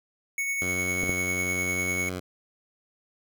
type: tone with tremolo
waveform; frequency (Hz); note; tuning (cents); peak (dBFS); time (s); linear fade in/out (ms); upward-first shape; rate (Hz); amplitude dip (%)
square; 2217; C#7; 0; -26; 0.38-2.09; 2; sine; 10; 30
type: tone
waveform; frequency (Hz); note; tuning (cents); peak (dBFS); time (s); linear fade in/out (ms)
10% pulse; 91; F#2; -28; -23; 0.61-2.2; 10
type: clicks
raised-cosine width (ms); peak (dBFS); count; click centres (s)
2; -18; 2; 1.035 / 1.094
effects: none